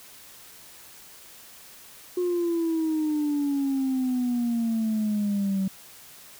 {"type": "exponential sweep", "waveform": "sine", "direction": "down", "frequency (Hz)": [360.9, 190], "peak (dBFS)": -21, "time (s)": [2.17, 5.68], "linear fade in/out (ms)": 5, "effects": ["tanh soft clip ceiling -20 dBFS", "white hiss -48 dBFS RMS until 6.39 s"]}